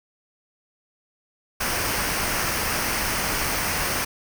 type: noise with comb filter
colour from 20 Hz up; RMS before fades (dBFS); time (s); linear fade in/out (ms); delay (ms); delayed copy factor
pink; -25; 1.6-4.05; 10; 0.27; -0.5
effects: none